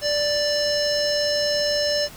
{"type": "tone with low-pass filter", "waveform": "square", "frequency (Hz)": 587.3, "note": "D5", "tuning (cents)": 0, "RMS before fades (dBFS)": -22, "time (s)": [0.01, 2.09], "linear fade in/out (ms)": 50, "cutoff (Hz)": 5500, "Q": 8.7, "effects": ["pink hiss -42 dBFS RMS until 2.16 s"]}